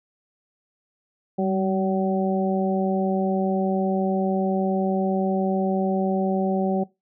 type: harmonic tone with a mistuned harmonic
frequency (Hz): 189.7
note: F#3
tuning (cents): +43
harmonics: 1 / 2 / 3 / 4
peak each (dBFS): -23 / -26 / -28 / -29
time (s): 1.38-6.84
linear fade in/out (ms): 10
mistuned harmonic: 1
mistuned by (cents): +31
effects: noise-tail reverb RT60 0.2 s tail -20 dB re dry